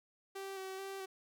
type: tone with vibrato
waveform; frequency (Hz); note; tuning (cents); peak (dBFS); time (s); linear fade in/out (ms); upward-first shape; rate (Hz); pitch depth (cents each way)
sawtooth; 385.1; G4; -31; -38; 0.35-1.06; 10; square; 2.3; 19
effects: none